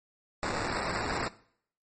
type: noise with sample-and-hold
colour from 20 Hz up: white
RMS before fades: -32 dBFS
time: 0.43-1.28 s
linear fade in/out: 0 ms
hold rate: 3150 Hz
effects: noise-tail reverb RT60 0.6 s tail -19 dB re dry + MP3 32 kbps